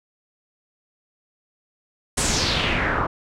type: noise with low-pass filter sweep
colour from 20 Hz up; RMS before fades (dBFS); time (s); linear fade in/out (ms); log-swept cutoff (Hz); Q
pink; -22; 2.17-3.07; 10; 9200 to 1100; 3.4
effects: none